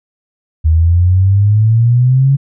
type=exponential sweep; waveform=sine; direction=up; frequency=77.78 to 140 Hz; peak=-6 dBFS; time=0.64-2.37 s; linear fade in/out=20 ms; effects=none